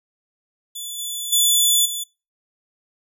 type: tone with level steps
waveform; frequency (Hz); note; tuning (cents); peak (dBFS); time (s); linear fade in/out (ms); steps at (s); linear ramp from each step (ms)
15% pulse; 3466; A7; -27; -22 / -19 / -7 / -18; 0.75-2.04; 10; 0.98 / 1.32 / 1.85; 10
effects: noise-tail reverb RT60 0.3 s tail -25 dB re dry